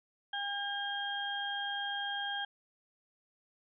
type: harmonic tone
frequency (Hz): 806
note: G5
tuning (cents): +48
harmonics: 1 / 2 / 4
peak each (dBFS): -39 / -38 / -38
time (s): 0.33-2.45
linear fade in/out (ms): 5
effects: none